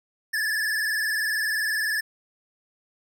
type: tone with vibrato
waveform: square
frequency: 1733 Hz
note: A6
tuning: 27 cents flat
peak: -24 dBFS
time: 0.33-2.01 s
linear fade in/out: 10 ms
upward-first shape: triangle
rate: 20 Hz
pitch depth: 92 cents each way
effects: none